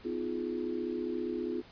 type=chord; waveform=sine; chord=F half-diminished seventh; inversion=second; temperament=just; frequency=251.4 / 314.3 / 349.2 / 419.1 Hz; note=Cb4 / Eb4 / F4 / Ab4; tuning=+31 / +18 / 0 / +16 cents; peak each=-38 / -40 / -35 / -39 dBFS; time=0.04-1.62 s; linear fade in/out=20 ms; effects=pink hiss -55 dBFS RMS until 1.71 s + resampled to 11025 Hz